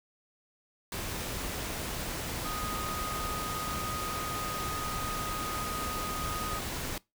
sine tone in noise, 1244.5 Hz, D#6, in tune, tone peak -36 dBFS, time 2.45-6.59 s, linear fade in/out 2 ms, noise pink, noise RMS -36 dBFS, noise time 0.92-6.98 s, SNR -3 dB, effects noise-tail reverb RT60 0.2 s tail -22 dB re dry

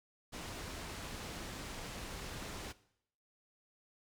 pink low-pass noise, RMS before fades -45 dBFS, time 0.32-2.73 s, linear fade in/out 20 ms, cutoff 8600 Hz, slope 12 dB/octave, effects noise-tail reverb RT60 0.7 s tail -18 dB re dry

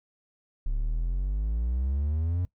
triangle exponential sweep, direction up, 34.1 to 91.3 Hz, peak -23 dBFS, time 0.66-2.45 s, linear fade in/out 0 ms, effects noise-tail reverb RT60 0.1 s tail -20 dB re dry

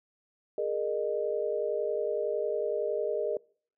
sine chord, Ab suspended second, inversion none, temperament equal with one note detuned, 415.3 / 466.2 / 612.3 Hz, Ab4 / Bb4 / Eb5, 0 / 0 / -28 cents, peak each -32 dBFS, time 0.58-3.37 s, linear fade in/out 2 ms, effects noise-tail reverb RT60 0.5 s tail -25 dB re dry

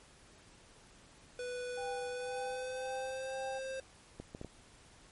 square tone with pitch glide, 493.9 to 529.3 Hz, B4 to C5, 0 to +20 cents, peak -39 dBFS, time 1.39-3.8 s, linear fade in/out 2 ms, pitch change +120 cents, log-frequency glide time 2.08-3.35 s
sine tone with tremolo, 795 Hz, G5, 24 cents sharp, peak -39 dBFS, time 1.77-3.59 s, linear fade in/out 10 ms, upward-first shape triangle, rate 1.9 Hz, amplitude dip 85%
clicks, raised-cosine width 2 ms, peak -30 dBFS, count 4, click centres 4.2 / 4.349 / 4.414 / 4.447 s
effects pink hiss -60 dBFS RMS until 5.11 s + MP3 48 kbps

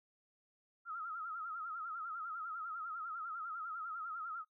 sine tone with vibrato, 1318.5 Hz, E6, in tune, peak -40 dBFS, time 0.85-4.45 s, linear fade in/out 50 ms, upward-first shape sine, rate 10 Hz, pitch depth 100 cents each way, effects noise-tail reverb RT60 0.1 s tail -18 dB re dry

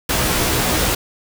pink noise with comb filter, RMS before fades -18 dBFS, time 0.09-0.95 s, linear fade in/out 5 ms, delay 16 ms, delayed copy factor +0.65, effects none

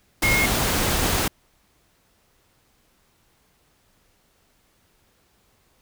sine tone in noise, 2152 Hz, C7, 48 cents sharp, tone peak -19 dBFS, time 0.23-0.46 s, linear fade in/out 5 ms, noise pink, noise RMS -22 dBFS, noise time 0.22-1.28 s, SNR 0 dB, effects pink hiss -63 dBFS RMS until 5.81 s

